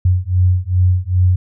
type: beating tone pair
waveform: sine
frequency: 89.9 / 92.4 Hz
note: F#2 / F#2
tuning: -49 / -2 cents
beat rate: 2.5 Hz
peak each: -14 dBFS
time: 0.05-1.36 s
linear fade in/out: 5 ms
effects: none